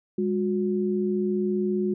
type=tone pair together; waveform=sine; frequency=203.7 / 363 Hz; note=G#3 / F#4; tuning=-33 / -33 cents; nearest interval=minor seventh; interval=1000 cents; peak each=-25 dBFS; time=0.18-1.94 s; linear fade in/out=5 ms; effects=none